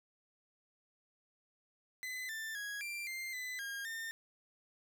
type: tone with pitch steps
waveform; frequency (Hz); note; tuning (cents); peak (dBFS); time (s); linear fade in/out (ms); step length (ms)
40% pulse; 2021 / 1777 / 1658 / 2364 / 2098 / 2008 / 1620 / 1812; B6 / A6 / G#6 / D7 / C7 / B6 / G#6 / A#6; +39 / +17 / -3 / +11 / +4 / +28 / -43 / -50; -39; 2.03-4.11; 0; 260
effects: none